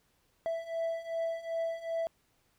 triangle beating tone pair, 659.3 / 661.9 Hz, E5 / E5, 0 / +7 cents, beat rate 2.6 Hz, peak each -35 / -32 dBFS, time 0.46-2.07 s, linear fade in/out 0 ms, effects pink hiss -72 dBFS RMS until 2.58 s

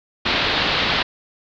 white low-pass noise, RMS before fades -20 dBFS, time 0.25-1.03 s, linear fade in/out 10 ms, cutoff 4300 Hz, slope 48 dB/octave, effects none

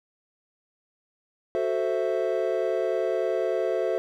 triangle chord, F# half-diminished seventh, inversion none, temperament equal, 370 / 440 / 523.3 / 659.3 Hz, F#4 / A4 / C5 / E5, 0 / 0 / 0 / 0 cents, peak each -27 dBFS, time 1.55-3.98 s, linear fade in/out 0 ms, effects none

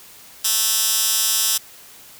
10% pulse tone with high-pass filter, 220 Hz, A3, in tune, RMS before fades -19 dBFS, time 0.44-1.58 s, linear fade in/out 10 ms, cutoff 5900 Hz, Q 0.74, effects white hiss -44 dBFS RMS until 2.19 s

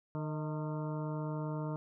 harmonic tone with a mistuned harmonic, 152.5 Hz, D#3, 34 cents flat, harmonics 1 / 2 / 3 / 4 / 6 / 7 / 8 / 9, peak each -36 / -42 / -46 / -45 / -47 / -52 / -53 / -56 dBFS, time 0.15-1.76 s, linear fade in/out 0 ms, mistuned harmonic 4, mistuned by +41 cents, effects none

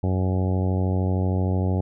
harmonic tone, 93.1 Hz, F#2, 11 cents sharp, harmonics 1 / 2 / 3 / 4 / 5 / 6 / 7 / 8 / 9, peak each -21 / -27 / -31 / -33 / -35 / -37 / -38 / -39 / -40 dBFS, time 0.03-1.81 s, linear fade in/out 5 ms, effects none

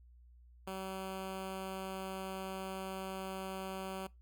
10% pulse tone with notch filter, 190.4 Hz, F#3, 50 cents sharp, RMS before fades -42 dBFS, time 0.67-4.07 s, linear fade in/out 5 ms, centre 5600 Hz, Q 1.7, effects noise-tail reverb RT60 0.2 s tail -22 dB re dry + added 60 Hz sine -57 dBFS peak until 4.21 s

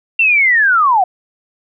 sine linear sweep, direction down, 2739 to 699 Hz, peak -8 dBFS, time 0.19-1.04 s, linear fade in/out 5 ms, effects none

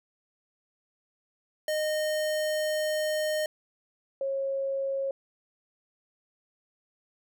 square / sine tone pair in turn, 615 / 544.4 Hz, D#5 / C#5, -20 / -31 cents, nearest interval major second, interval 211 cents, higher first, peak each -27 dBFS, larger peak neither, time 1.68-3.46 / 4.21-5.11 s, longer first, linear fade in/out 2 ms, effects none

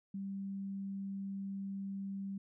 sine tone, 196 Hz, G3, in tune, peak -38 dBFS, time 0.14-2.38 s, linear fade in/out 5 ms, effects none

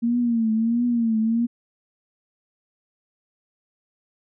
sine tone with vibrato, 230.8 Hz, A#3, 17 cents flat, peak -18 dBFS, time 0.02-1.47 s, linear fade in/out 20 ms, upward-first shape triangle, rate 1.5 Hz, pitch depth 100 cents each way, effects none

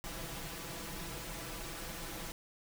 pink noise with comb filter, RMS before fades -43 dBFS, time 0.04-2.32 s, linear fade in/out 0 ms, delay 6 ms, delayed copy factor +0.7, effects none

